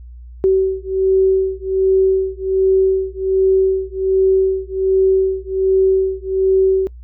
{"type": "beating tone pair", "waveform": "sine", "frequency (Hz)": [380.6, 381.9], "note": ["F#4", "G4"], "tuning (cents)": [49, -45], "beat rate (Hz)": 1.3, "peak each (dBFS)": -15, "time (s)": [0.44, 6.87], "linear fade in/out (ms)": 0, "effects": ["noise-tail reverb RT60 0.1 s tail -22 dB re dry", "added 60 Hz sine -33 dBFS peak until 7.03 s"]}